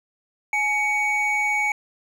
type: tone pair together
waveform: triangle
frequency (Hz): 839.8 / 2242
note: G#5 / C#7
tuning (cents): +19 / +19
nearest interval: octave + perfect fourth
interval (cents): 1700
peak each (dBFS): -24 / -19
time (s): 0.53-1.72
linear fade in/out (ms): 2
effects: none